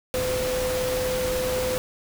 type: tone in noise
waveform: sine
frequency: 508 Hz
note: B4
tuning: 49 cents sharp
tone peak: -24 dBFS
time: 0.14-1.78 s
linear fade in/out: 0 ms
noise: pink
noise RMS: -30 dBFS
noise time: 0.14-1.78 s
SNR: +3 dB
effects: none